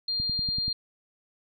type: tone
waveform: sine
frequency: 4200 Hz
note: C8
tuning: 6 cents sharp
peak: -26 dBFS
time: 0.08-0.73 s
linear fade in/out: 5 ms
type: click train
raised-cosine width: 5 ms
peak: -23 dBFS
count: 6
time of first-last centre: 0.2-0.681 s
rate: 10.4 Hz
effects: none